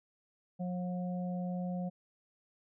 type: harmonic tone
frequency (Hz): 179.8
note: F#3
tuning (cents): -49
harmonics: 1 / 3 / 4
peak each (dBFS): -34 / -44 / -46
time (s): 0.59-1.9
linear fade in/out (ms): 20
effects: none